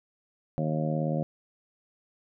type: harmonic tone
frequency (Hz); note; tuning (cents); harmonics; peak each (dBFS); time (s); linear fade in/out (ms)
77.78; D#2; 0; 2 / 3 / 4 / 5 / 6 / 7 / 8 / 9; -28 / -33 / -37 / -42 / -44 / -33 / -41 / -39; 0.58-1.23; 0
effects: none